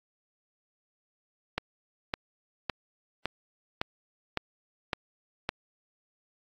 click train, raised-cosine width 0.3 ms, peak -12 dBFS, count 8, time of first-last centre 1.58-5.491 s, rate 1.79 Hz, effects AAC 48 kbps

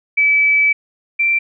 sine tone pair in turn, 2300 / 2351 Hz, D7 / D7, -37 / +1 cents, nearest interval unison, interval 38 cents, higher second, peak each -10 / -12 dBFS, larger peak first, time 0.17-0.73 / 1.19-1.39 s, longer first, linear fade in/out 10 ms, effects none

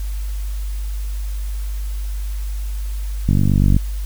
click train, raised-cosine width 5 ms, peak -3 dBFS, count 24, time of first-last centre 3.29-3.765 s, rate 48.4 Hz, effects added 50 Hz sine -21 dBFS peak until 4.05 s + white hiss -42 dBFS RMS until 4.05 s

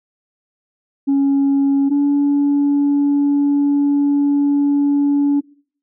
sine tone pair in turn, 277.2 / 285.3 Hz, C#4 / C#4, 0 / +50 cents, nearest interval unison, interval 50 cents, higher second, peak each -10 dBFS, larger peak neither, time 1.07-1.9 / 1.9-5.41 s, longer second, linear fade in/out 20 ms, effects noise-tail reverb RT60 0.5 s tail -23 dB re dry + tanh soft clip ceiling -10 dBFS

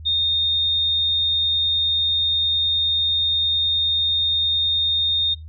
sine tone, 3670 Hz, A#7, 28 cents flat, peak -17 dBFS, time 0.05-5.35 s, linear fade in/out 20 ms, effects noise-tail reverb RT60 0.2 s tail -22 dB re dry + added 79 Hz sine -34 dBFS peak until 5.48 s

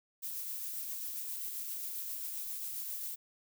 violet noise with tremolo, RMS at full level -39 dBFS, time 0.22-3.16 s, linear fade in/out 20 ms, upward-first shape sine, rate 7.5 Hz, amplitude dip 25%, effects none

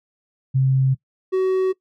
sine / triangle tone pair in turn, 132.7 / 376 Hz, C3 / F#4, +25 / +28 cents, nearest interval octave + tritone, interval 1803 cents, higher second, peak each -14 / -14 dBFS, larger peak neither, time 0.54-0.95 / 1.32-1.73 s, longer neither, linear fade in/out 20 ms, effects noise-tail reverb RT60 0.1 s tail -20 dB re dry

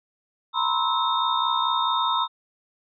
sine tone cluster, 930 / 995 / 1059 / 1304 / 3666 Hz, A#5 / B5 / C6 / E6 / A#7, -4 / +13 / +21 / -19 / -30 cents, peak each -27 dBFS, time 0.53-2.28 s, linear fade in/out 50 ms, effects none

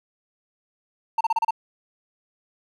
triangle tone bursts, 900 Hz, A5, 39 cents sharp, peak -16 dBFS, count 6, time 1.18-1.508 s, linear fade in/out 5 ms, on 28 ms, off 32 ms, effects none

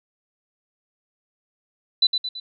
sine tone with echo, 3991 Hz, B7, 17 cents sharp, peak -13 dBFS, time 2.02-2.07 s, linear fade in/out 5 ms, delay 110 ms, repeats 3, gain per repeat -6 dB, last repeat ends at 2.4 s, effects none

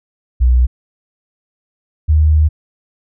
sine tone pair in turn, 61.74 / 76.98 Hz, B1 / D#2, 0 / -18 cents, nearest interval major third, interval 382 cents, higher second, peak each -7 dBFS, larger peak neither, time 0.4-0.67 / 2.08-2.49 s, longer second, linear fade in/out 20 ms, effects none

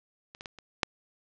clicks, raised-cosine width 0.2 ms, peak -28 / -24 / -21 / -29 / -6 dBFS, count 5, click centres 0.349 / 0.409 / 0.458 / 0.587 / 0.832 s, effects low-pass 6000 Hz 12 dB/octave

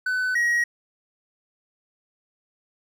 triangle tone pair in turn, 1506 / 1897.4 Hz, F#6 / A#6, +30 / +30 cents, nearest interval major third, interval 400 cents, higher second, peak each -20 / -17 dBFS, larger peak second, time 0.06-0.35 / 0.35-0.64 s, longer neither, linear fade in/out 5 ms, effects none

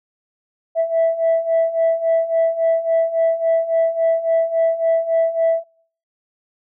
sine beating tone pair, 656 / 659.6 Hz, E5 / E5, -9 / +1 cents, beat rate 3.6 Hz, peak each -18 / -14 dBFS, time 0.75-5.64 s, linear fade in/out 50 ms, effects noise-tail reverb RT60 0.5 s tail -25 dB re dry + tanh soft clip ceiling -10 dBFS

